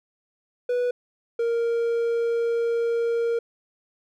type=tone pair in turn; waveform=triangle; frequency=490.8 / 465.9 Hz; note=B4 / A#4; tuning=-11 / -1 cents; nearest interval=minor second; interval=90 cents; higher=first; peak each=-19 dBFS; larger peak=neither; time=0.69-0.91 / 1.39-3.39 s; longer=second; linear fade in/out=5 ms; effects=none